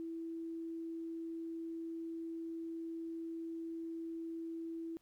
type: tone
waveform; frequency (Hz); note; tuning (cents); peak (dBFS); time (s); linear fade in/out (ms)
sine; 329.6; E4; 0; -40; 0-4.97; 0
effects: pink hiss -75 dBFS RMS until 5.01 s